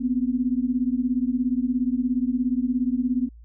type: beating tone pair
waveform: sine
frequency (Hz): 243.4 / 260.4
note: B3 / C4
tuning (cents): -25 / -8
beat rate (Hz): 17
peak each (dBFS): -23 / -24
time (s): 0-3.29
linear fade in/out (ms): 20
effects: added 57 Hz sine -43 dBFS peak until 3.44 s